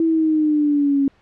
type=exponential sweep; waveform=sine; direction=down; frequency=329.7 to 274.2 Hz; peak=-14 dBFS; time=0-1.08 s; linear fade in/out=2 ms; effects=pink hiss -56 dBFS RMS until 1.21 s + low-pass 3000 Hz 12 dB/octave